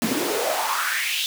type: noise with high-pass filter sweep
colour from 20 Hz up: pink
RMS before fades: -24 dBFS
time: 0.02-1.26 s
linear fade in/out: 0 ms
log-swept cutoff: 210 to 3500 Hz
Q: 4.5
effects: none